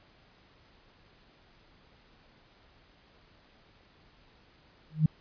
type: tone with exponential growth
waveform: sine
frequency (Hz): 155.56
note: D#3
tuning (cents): 0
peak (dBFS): -16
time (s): 4.9-5.06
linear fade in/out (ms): 5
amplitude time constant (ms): 33
effects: pink hiss -61 dBFS RMS until 5.2 s + resampled to 11025 Hz